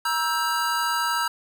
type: chord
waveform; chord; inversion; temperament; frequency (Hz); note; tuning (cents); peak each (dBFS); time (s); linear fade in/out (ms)
square; E diminished; second; just; 949.3 / 1318.5 / 1582.2; Bb5 / E6 / G6; +31 / 0 / +16; -27 / -27 / -29; 0.05-1.28; 5
effects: 10-bit